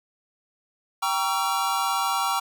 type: chord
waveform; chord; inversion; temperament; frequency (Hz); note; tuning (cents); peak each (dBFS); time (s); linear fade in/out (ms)
square; G diminished seventh; none; just; 784 / 940.8 / 1128.9 / 1354.7; G5 / Bb5 / Db6 / Fb6; 0 / +16 / +31 / +47; -29; 1.02-2.4; 10
effects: none